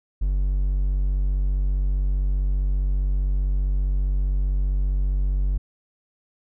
triangle tone, 47.61 Hz, G1, 50 cents flat, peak -17 dBFS, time 0.21-5.58 s, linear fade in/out 10 ms, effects none

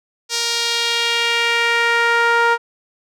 sawtooth tone with band-pass filter sweep, 467.8 Hz, A#4, 6 cents sharp, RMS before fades -17 dBFS, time 0.29-2.58 s, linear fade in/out 50 ms, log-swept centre 5300 to 1200 Hz, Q 1.7, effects none

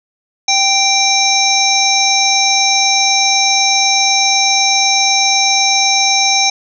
harmonic tone, 784 Hz, G5, in tune, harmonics 1 / 3 / 5 / 7 / 8, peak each -16 / -16 / -16 / -16 / -16 dBFS, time 0.48-6.5 s, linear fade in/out 5 ms, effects none

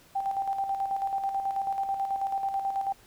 sine tone with tremolo, 784 Hz, G5, in tune, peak -25 dBFS, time 0.15-2.93 s, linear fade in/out 10 ms, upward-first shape square, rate 9.2 Hz, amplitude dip 50%, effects pink hiss -57 dBFS RMS until 3.06 s

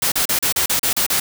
white noise bursts, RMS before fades -18 dBFS, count 9, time 0.02-1.2 s, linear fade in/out 5 ms, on 100 ms, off 35 ms, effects none

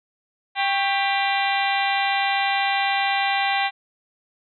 harmonic tone with a mistuned harmonic, 395.4 Hz, G4, 15 cents sharp, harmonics 2 / 3 / 4 / 5 / 6 / 7 / 8 / 9 / 10, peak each -22 / -32 / -30 / -27 / -28 / -31 / -33 / -33 / -33 dBFS, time 0.55-3.71 s, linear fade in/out 50 ms, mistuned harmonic 3, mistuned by -120 cents, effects none

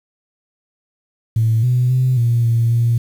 sine tone with pitch steps, 112.3 / 124.5 / 128.2 / 118.1 / 116 / 117.5 Hz, A2 / B2 / C3 / A#2 / A#2 / A#2, +36 / +14 / -35 / +23 / -8 / +14 cents, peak -11 dBFS, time 1.36-2.98 s, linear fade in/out 5 ms, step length 270 ms, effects tanh soft clip ceiling -7 dBFS + 7-bit

